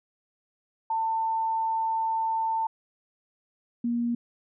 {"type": "tone pair in turn", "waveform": "sine", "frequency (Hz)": [895, 237.1], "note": ["A5", "A#3"], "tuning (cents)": [29, 30], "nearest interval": "octave + major seventh", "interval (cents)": 2299, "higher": "first", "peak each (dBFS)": -24, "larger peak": "neither", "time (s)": [[0.9, 2.67], [3.84, 4.15]], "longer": "first", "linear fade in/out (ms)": 5, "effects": []}